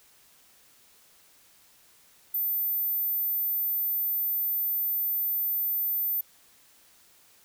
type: tone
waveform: sine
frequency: 14080 Hz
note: A9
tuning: in tune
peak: -25 dBFS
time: 2.34-6.21 s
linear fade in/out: 5 ms
effects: white hiss -59 dBFS RMS until 7.44 s